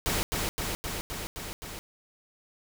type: noise with echo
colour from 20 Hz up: pink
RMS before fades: -28 dBFS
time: 0.06-0.23 s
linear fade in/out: 0 ms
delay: 260 ms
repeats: 6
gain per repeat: -2 dB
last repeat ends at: 1.79 s
effects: none